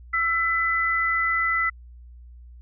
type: tone pair together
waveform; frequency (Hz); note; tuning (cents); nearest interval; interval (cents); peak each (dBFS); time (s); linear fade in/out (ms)
sine; 1336.2 / 2002; E6 / B6; +23 / +23; perfect fifth; 700; -24 / -22; 0.13-1.7; 10
effects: added 60 Hz sine -42 dBFS peak until 2.61 s